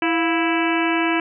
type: harmonic tone with a mistuned harmonic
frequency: 329.6 Hz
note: E4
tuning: in tune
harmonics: 1 / 2 / 3 / 4 / 5 / 6 / 7 / 8 / 9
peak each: -20 / -27 / -26 / -30 / -27 / -33 / -27 / -28 / -33 dBFS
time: 0.02-1.2 s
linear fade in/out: 2 ms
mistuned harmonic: 2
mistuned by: +99 cents
effects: none